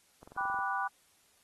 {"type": "click train", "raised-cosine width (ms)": 1, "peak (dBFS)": -37, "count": 9, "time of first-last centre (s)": [0.23, 0.589], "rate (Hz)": 22.3}
{"type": "chord", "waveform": "sine", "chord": "G major seventh", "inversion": "none", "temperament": "equal with one note detuned", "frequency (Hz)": [784, 987.8, 1174.7, 1470.6], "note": ["G5", "B5", "D6", "F#6"], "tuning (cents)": [0, 0, 0, -11], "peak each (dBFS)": -36, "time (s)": [0.37, 0.88], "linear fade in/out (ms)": 10}
{"effects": ["white hiss -67 dBFS RMS until 1.43 s", "AAC 32 kbps"]}